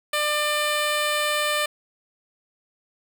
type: tone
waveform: 10% pulse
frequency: 597 Hz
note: D5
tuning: 28 cents sharp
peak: -13 dBFS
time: 0.13-1.66 s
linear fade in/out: 5 ms
effects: none